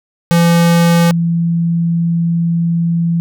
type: tone pair in turn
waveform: square / sine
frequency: 169.9 / 168.53 Hz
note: F3 / E3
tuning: -47 / +39 cents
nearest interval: unison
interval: 14 cents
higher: first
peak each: -8 / -11 dBFS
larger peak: first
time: 0.31-1.11 / 1.11-3.2 s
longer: second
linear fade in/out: 0 ms
effects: none